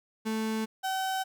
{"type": "tone pair in turn", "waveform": "35% pulse", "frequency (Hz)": [220, 762.6], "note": ["A3", "G5"], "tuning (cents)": [0, -48], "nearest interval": "octave + minor seventh", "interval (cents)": 2152, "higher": "second", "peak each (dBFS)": -27, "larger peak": "neither", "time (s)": [[0.25, 0.66], [0.83, 1.24]], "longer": "neither", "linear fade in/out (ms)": 20, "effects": []}